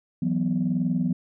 sine chord, E suspended second, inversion none, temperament equal, 164.81 / 185 / 246.9 Hz, E3 / F#3 / B3, 0 / 0 / 0 cents, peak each -26 / -25 / -25 dBFS, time 0.22-1.13 s, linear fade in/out 5 ms, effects tanh soft clip ceiling -14 dBFS

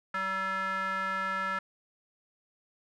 square tone with band-pass filter, 190.9 Hz, G3, 46 cents flat, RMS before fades -32 dBFS, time 0.14-1.59 s, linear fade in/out 5 ms, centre 1500 Hz, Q 6.5, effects none

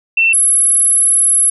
sine tone pair in turn, 2690 / 10819 Hz, E7 / E9, +34 / +44 cents, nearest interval 2 octaves, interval 2410 cents, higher second, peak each -8 dBFS, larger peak neither, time 0.17-0.33 / 0.33-1.5 s, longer second, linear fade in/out 5 ms, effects none

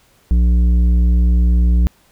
triangle tone with tanh clipping, 59.7 Hz, A#1, 42 cents sharp, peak -11 dBFS, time 0.31-1.87 s, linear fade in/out 0 ms, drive 13 dB, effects pink hiss -54 dBFS RMS until 2.11 s

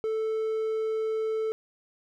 triangle tone, 440 Hz, A4, in tune, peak -24 dBFS, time 0.04-1.52 s, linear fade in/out 0 ms, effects none

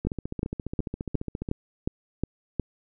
two click trains, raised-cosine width 3 ms, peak -12 / -18 dBFS, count 8 / 22, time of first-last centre 0.07-2.597 / 0.05-1.488 s, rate 2.77 / 14.6 Hz, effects none

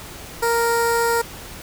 15% pulse tone with notch filter, 466 Hz, A#4, 1 cent flat, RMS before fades -19 dBFS, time 0.42-1.22 s, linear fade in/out 10 ms, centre 3000 Hz, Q 0.66, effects pink hiss -37 dBFS RMS until 1.62 s

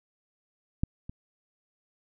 clicks, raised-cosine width 5 ms, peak -13 / -26 dBFS, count 2, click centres 0.835 / 1.095 s, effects none

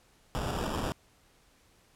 pink noise with sample-and-hold, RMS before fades -33 dBFS, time 0.35-0.92 s, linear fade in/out 0 ms, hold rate 2100 Hz, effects pink hiss -64 dBFS RMS until 1.95 s + low-pass 12000 Hz 12 dB/octave

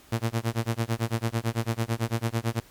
sawtooth tone with tremolo, 114.8 Hz, A#2, 26 cents flat, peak -18 dBFS, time 0.12-2.6 s, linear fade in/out 5 ms, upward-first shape sine, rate 9 Hz, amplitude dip 100%, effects pink hiss -54 dBFS RMS until 2.7 s + MP3 96 kbps

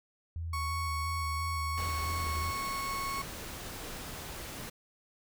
sine tone with vibrato, 80.6 Hz, E2, 38 cents flat, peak -34 dBFS, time 0.36-2.51 s, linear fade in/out 0 ms, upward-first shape square, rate 2.9 Hz, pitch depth 52 cents each way
35% pulse tone with pitch glide, 1108.7 to 1101.7 Hz, C#6 to C#6, 0 to -11 cents, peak -32 dBFS, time 0.53-3.22 s, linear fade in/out 5 ms, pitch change -11 cents, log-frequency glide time 1.5-2.5 s
pink noise, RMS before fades -42 dBFS, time 1.77-4.7 s, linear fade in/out 10 ms
effects none

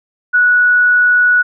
sine tone, 1469 Hz, F#6, 13 cents flat, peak -7 dBFS, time 0.33-1.43 s, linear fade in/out 20 ms, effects none

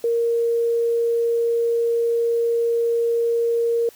sine tone, 466.2 Hz, A#4, in tune, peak -17 dBFS, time 0.04-3.89 s, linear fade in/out 2 ms, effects white hiss -49 dBFS RMS until 3.95 s

